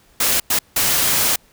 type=noise bursts at uneven times; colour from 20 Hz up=white; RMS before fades=-17 dBFS; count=3; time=0.2-0.4 / 0.5-0.59 / 0.76-1.36 s; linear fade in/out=5 ms; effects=pink hiss -54 dBFS RMS until 1.52 s